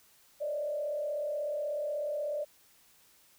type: tone with frequency modulation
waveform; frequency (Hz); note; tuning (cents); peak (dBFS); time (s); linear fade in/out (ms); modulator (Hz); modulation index
sine; 592; D5; +14; -31; 0.4-2.45; 20; 36.4; 0.73
effects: white hiss -63 dBFS RMS until 3.38 s